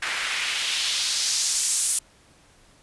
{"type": "noise with band-pass filter sweep", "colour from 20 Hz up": "white", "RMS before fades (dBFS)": -25, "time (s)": [0.02, 1.99], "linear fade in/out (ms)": 5, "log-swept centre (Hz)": [1700, 9500], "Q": 1.6, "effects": ["pink hiss -56 dBFS RMS until 2.82 s", "resampled to 24000 Hz"]}